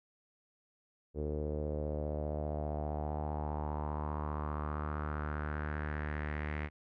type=tone with low-pass filter sweep; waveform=sawtooth; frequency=75.1 Hz; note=D2; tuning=39 cents sharp; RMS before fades=-37 dBFS; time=1.14-6.7 s; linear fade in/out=50 ms; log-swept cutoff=440 to 2100 Hz; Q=4.2; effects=none